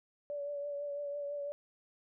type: tone with vibrato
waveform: sine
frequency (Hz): 575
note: D5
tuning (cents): -37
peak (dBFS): -36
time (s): 0.3-1.52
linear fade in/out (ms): 0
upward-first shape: triangle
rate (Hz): 6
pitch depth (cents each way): 30
effects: none